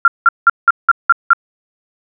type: tone bursts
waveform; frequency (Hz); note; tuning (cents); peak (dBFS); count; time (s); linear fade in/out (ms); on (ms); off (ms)
sine; 1381; F6; -20; -3; 7; 0.05-1.333; 2; 29; 180
effects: none